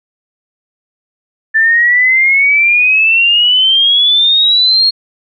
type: exponential sweep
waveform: sine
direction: up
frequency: 1760 to 4304 Hz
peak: -6 dBFS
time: 1.54-4.91 s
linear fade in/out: 20 ms
effects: none